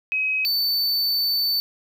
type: tone pair in turn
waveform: sine / square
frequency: 2540 / 4526 Hz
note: D#7 / C#8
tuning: +35 / +35 cents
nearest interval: minor seventh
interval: 1000 cents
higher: second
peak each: -20 dBFS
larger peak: neither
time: 0.12-0.45 / 0.45-1.6 s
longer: second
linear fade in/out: 0 ms
effects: 10-bit